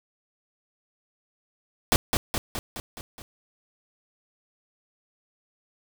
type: noise with echo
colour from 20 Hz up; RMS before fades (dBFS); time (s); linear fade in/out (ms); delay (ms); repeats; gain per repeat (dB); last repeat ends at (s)
pink; -19; 1.92-1.96; 0; 210; 6; -4; 3.22
effects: none